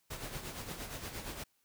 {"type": "noise with tremolo", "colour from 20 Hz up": "pink", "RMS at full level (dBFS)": -41, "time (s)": [0.1, 1.44], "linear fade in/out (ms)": 10, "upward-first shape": "sine", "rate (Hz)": 8.6, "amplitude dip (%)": 55, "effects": ["white hiss -75 dBFS RMS until 1.64 s"]}